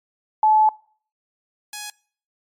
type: tone pair in turn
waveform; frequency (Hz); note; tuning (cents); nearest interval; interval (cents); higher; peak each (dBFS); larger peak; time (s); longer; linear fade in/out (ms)
sine / 5% pulse; 863 / 836; A5 / G#5; -34 / +11; minor second; 55; first; -12 / -19; first; 0.43-0.69 / 1.73-1.9; first; 2
effects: noise-tail reverb RT60 0.5 s tail -24 dB re dry + MP3 96 kbps